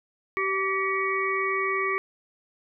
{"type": "harmonic tone with a mistuned harmonic", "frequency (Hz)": 385.8, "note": "G4", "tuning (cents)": -28, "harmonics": [1, 3, 5, 6], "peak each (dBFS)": [-29, -28, -31, -29], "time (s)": [0.37, 1.98], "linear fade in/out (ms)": 0, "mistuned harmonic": 6, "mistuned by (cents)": -52, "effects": []}